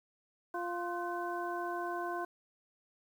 harmonic tone with a mistuned harmonic, 349.2 Hz, F4, in tune, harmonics 1 / 2 / 3 / 4, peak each -39 / -39 / -40 / -43 dBFS, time 0.54-2.25 s, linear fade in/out 5 ms, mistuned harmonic 4, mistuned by +140 cents, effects 10-bit

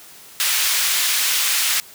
pink high-pass noise, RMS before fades -19 dBFS, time 0.4-1.8 s, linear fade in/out 0 ms, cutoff 2200 Hz, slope 12 dB/octave, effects white hiss -43 dBFS RMS until 1.94 s + high-pass 80 Hz 12 dB/octave

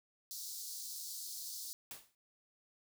pink high-pass noise, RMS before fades -45 dBFS, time 0.31-1.73 s, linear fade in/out 0 ms, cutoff 4200 Hz, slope 48 dB/octave
white noise with exponential decay, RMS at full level -44 dBFS, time 1.91-2.15 s, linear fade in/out 1 ms, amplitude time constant 52 ms
effects none

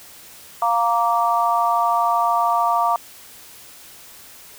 sine chord, Bb major, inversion second, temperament just, 699.2 / 932.3 / 1165.4 Hz, F5 / Bb5 / D6, +2 / 0 / -14 cents, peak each -20 dBFS, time 0.62-2.96 s, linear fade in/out 2 ms, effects white hiss -43 dBFS RMS until 4.58 s

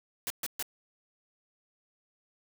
white noise bursts, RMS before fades -34 dBFS, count 3, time 0.27-0.626 s, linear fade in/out 0 ms, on 32 ms, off 130 ms, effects none

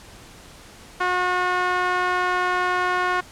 sawtooth tone with band-pass filter, 362.1 Hz, F#4, 37 cents flat, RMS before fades -22 dBFS, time 1-3.21 s, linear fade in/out 10 ms, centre 1300 Hz, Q 1.8, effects pink hiss -45 dBFS RMS until 3.31 s + low-pass 10000 Hz 12 dB/octave

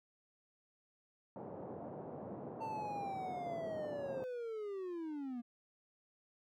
white band-pass noise, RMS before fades -47 dBFS, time 1.36-4.24 s, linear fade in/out 0 ms, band 110 to 710 Hz, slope 24 dB/octave
triangle linear sweep, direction down, 901 to 232.8 Hz, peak -38 dBFS, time 2.6-5.42 s, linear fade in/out 20 ms
effects none

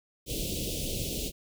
pink band-stop noise, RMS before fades -33 dBFS, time 0.26-1.32 s, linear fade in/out 50 ms, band 590 to 2700 Hz, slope 48 dB/octave, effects none

